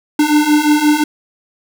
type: beating tone pair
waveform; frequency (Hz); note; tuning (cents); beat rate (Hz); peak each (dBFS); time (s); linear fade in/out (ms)
square; 295.8 / 301.5; D4 / D4; +13 / +46; 5.7; -15 / -12; 0.19-1.04; 5
effects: none